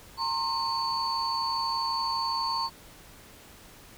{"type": "tone cluster", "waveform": "sine", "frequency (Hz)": [918, 1063, 4484], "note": ["A#5", "C6", "C#8"], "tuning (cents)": [-27, 27, 19], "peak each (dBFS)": -30, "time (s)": [0.17, 2.7], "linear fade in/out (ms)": 50, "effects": ["tanh soft clip ceiling -20 dBFS", "pink hiss -51 dBFS RMS until 3.97 s"]}